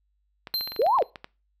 clicks, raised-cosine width 0.3 ms, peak -21 dBFS, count 12, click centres 0.472 / 0.54 / 0.61 / 0.675 / 0.72 / 0.763 / 0.818 / 0.865 / 0.987 / 1.023 / 1.158 / 1.244 s
square tone with exponential decay, 4136 Hz, C8, 21 cents flat, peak -23 dBFS, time 0.54-1.1 s, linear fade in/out 1 ms, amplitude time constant 120 ms
sine linear two-way sweep, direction up then down, 392 to 1108.7 to 392 Hz, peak -18 dBFS, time 0.79-1.03 s, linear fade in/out 5 ms, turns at 0.96 s
effects noise-tail reverb RT60 0.3 s tail -22 dB re dry + added 50 Hz sine -68 dBFS peak until 1.6 s

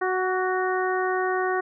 harmonic tone with a mistuned harmonic, 370.3 Hz, F#4, 1 cent sharp, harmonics 1 / 2 / 3 / 4 / 5, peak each -25 / -28 / -30 / -31 / -32 dBFS, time 0.01-1.61 s, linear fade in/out 10 ms, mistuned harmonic 3, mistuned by +23 cents, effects none

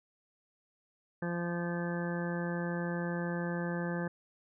harmonic tone, 172.8 Hz, F3, 18 cents flat, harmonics 1 / 2 / 3 / 4 / 5 / 6 / 7 / 9 / 10, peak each -34 / -40 / -40 / -49 / -46 / -52 / -49 / -44 / -45 dBFS, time 1.22-4.08 s, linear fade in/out 5 ms, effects none

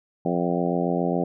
harmonic tone with a mistuned harmonic, 87.31 Hz, F2, in tune, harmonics 2 / 3 / 4 / 5 / 6 / 7 / 8 / 9, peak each -26 / -28 / -29 / -30 / -31 / -31 / -32 / -33 dBFS, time 0.25-1.24 s, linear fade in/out 5 ms, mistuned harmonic 9, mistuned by -17 cents, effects none

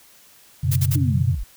sine chord, F# suspended fourth, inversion none, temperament equal with one note detuned, 92.82 / 123.47 / 138.59 Hz, F#2 / B2 / C#3, +6 / 0 / 0 cents, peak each -21 / -22 / -21 dBFS, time 0.63-1.35 s, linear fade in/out 10 ms
blue noise bursts, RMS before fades -26 dBFS, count 3, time 0.71-0.96 s, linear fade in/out 10 ms, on 52 ms, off 47 ms
sine linear sweep, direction down, 310.7 to 30.87 Hz, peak -24 dBFS, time 0.95-1.44 s, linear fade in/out 10 ms
effects white hiss -51 dBFS RMS until 1.56 s

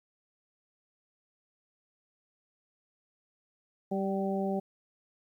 harmonic tone with a mistuned harmonic, 194.9 Hz, G3, 10 cents flat, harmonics 1 / 2 / 3 / 4, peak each -31 / -34 / -36 / -37 dBFS, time 3.91-4.6 s, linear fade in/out 10 ms, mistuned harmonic 4, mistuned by -18 cents, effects 11-bit

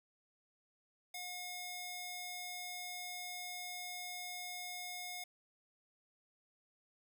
square tone with high-pass filter, 720 Hz, F#5, 47 cents flat, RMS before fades -45 dBFS, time 1.14-5.24 s, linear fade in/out 5 ms, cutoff 1600 Hz, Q 0.55, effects none

